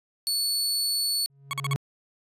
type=tone; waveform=sawtooth; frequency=4435 Hz; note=C#8; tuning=in tune; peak=-21 dBFS; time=0.27-1.26 s; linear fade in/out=0 ms
type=tone with exponential growth; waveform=triangle; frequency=138.59 Hz; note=C#3; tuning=in tune; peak=-19 dBFS; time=1.3-1.76 s; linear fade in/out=0 ms; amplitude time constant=100 ms
type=tone bursts; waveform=20% pulse; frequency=1108.7 Hz; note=C#6; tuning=in tune; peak=-22 dBFS; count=4; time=1.51-1.733 s; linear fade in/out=0 ms; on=22 ms; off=45 ms
effects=resampled to 32000 Hz